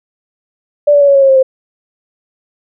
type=tone with pitch steps; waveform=sine; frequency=585 / 575.9 / 567 / 558.3 / 549.6 / 541.1 / 532.7 / 524.5 Hz; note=D5 / D5 / C#5 / C#5 / C#5 / C#5 / C5 / C5; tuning=-7 / -34 / +39 / +12 / -15 / -42 / +31 / +4 cents; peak=-4 dBFS; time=0.87-1.43 s; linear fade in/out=10 ms; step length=70 ms; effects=none